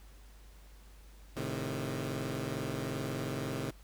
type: chord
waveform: 15% pulse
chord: A diminished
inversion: none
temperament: equal with one note detuned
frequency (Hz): 110 / 133.18 / 155.56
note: A2 / C3 / Eb3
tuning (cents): 0 / +31 / 0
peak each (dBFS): -34 / -31 / -34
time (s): 1.36-3.71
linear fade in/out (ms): 10
effects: added 50 Hz sine -52 dBFS peak until 3.83 s + pink hiss -62 dBFS RMS until 3.83 s